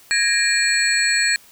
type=tone cluster; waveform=sine; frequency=1655 / 1849 / 2392 / 4303 / 7920 Hz; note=G#6 / A#6 / D7 / C8 / B8; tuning=-6 / -15 / +31 / +48 / +4 cents; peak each=-22 dBFS; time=0.11-1.36 s; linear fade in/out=0 ms; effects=white hiss -49 dBFS RMS until 1.51 s